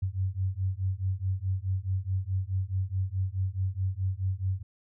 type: beating tone pair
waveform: sine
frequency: 92.5 / 97.2 Hz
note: F#2 / G2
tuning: 0 / -14 cents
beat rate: 4.7 Hz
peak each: -30 dBFS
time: 0.02-4.63 s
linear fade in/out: 10 ms
effects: none